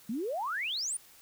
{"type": "exponential sweep", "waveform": "sine", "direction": "up", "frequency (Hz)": [205.5, 9956], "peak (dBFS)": -31, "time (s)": [0.09, 0.97], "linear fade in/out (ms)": 5, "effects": ["white hiss -57 dBFS RMS until 1.21 s"]}